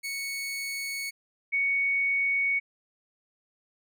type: tone pair in turn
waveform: sawtooth / sine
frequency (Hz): 2217 / 2228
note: C#7 / C#7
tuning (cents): 0 / +8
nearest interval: unison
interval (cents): 8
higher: second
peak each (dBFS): -28 / -23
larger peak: second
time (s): 0.03-1.11 / 1.52-2.6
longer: neither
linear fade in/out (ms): 20
effects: none